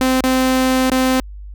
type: tone with dropouts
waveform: sawtooth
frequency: 259.1 Hz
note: C4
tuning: 17 cents flat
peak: -9 dBFS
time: 0.01-1.2 s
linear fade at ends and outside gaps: 0 ms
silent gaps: 0.206-0.239 / 0.899-0.918 s
effects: added 50 Hz sine -30 dBFS peak until 1.54 s